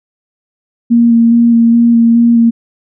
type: tone with vibrato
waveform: sine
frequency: 233.1 Hz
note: A#3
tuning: in tune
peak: -4 dBFS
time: 0.9-2.51 s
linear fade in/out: 20 ms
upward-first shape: square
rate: 2.4 Hz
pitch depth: 13 cents each way
effects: none